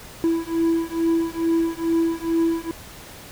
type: beating tone pair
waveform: triangle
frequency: 329.6 / 331.9 Hz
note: E4 / E4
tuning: 0 / +12 cents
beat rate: 2.3 Hz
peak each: -20 dBFS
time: 0.24-2.71 s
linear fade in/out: 0 ms
effects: pink hiss -41 dBFS RMS until 3.31 s